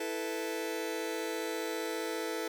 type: chord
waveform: sawtooth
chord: E suspended fourth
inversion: none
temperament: just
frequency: 329.6 / 439.5 / 494.4 Hz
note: E4 / A4 / B4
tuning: 0 / -2 / +2 cents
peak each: -34 / -33 / -35 dBFS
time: 0-2.48 s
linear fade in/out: 5 ms
effects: 11-bit